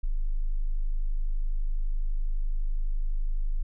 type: tone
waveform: sine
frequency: 25.96 Hz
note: G#0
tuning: in tune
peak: -23 dBFS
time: 0.03-3.63 s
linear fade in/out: 10 ms
effects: none